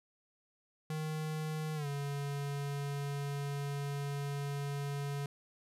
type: tone with pitch glide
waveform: square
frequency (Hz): 155.56 to 141.83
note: D#3 to C#3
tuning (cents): 0 to +40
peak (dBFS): -36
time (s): 0.9-5.26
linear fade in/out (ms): 2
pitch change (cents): -160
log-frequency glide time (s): 1.75-1.87
effects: resampled to 32000 Hz